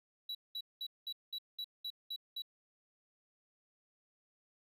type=tone bursts; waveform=triangle; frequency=3919 Hz; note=B7; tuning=14 cents flat; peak=-37 dBFS; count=9; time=0.29-2.421 s; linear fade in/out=5 ms; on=59 ms; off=200 ms; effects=none